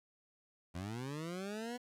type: linear sweep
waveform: 20% pulse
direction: up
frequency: 82.9 to 249.5 Hz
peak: -35 dBFS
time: 0.74-1.78 s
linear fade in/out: 20 ms
effects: low-pass 11000 Hz 12 dB/octave + 11-bit